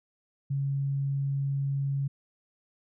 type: tone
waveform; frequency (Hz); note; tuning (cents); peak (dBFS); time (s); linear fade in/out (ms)
sine; 138.59; C#3; 0; -26; 0.5-2.08; 10
effects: none